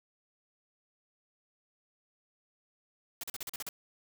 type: noise bursts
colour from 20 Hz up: white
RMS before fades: -39 dBFS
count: 8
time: 3.21-3.69 s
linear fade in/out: 2 ms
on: 25 ms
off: 40 ms
effects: none